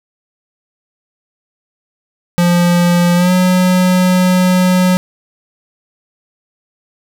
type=tone with pitch glide; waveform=square; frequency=174.61 to 182.87 Hz; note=F3 to F#3; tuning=0 to -20 cents; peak=-9 dBFS; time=2.38-4.97 s; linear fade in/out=0 ms; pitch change=+80 cents; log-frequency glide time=3.15-3.32 s; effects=none